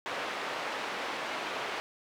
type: band-pass noise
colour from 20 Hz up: pink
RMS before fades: -36 dBFS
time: 0.06-1.8 s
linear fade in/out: 0 ms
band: 520 to 2900 Hz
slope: 12 dB/octave
effects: none